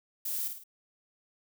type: noise with echo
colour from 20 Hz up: violet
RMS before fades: -34 dBFS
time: 0.25-0.48 s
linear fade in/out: 5 ms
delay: 53 ms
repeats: 3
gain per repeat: -6 dB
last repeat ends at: 0.639 s
effects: none